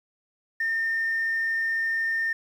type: tone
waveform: sine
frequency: 1814 Hz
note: A#6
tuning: 48 cents flat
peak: -22 dBFS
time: 0.6-2.33 s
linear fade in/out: 5 ms
effects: tanh soft clip ceiling -20 dBFS + 9-bit